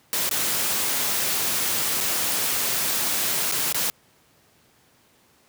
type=noise with dropouts; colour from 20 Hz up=white; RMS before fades=-24 dBFS; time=0.13-3.9 s; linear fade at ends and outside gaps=0 ms; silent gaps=0.292-0.312 / 2.004-2.009 / 3.514-3.522 / 3.725-3.745 s; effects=pink hiss -59 dBFS RMS until 5.48 s + high-pass 100 Hz 12 dB/octave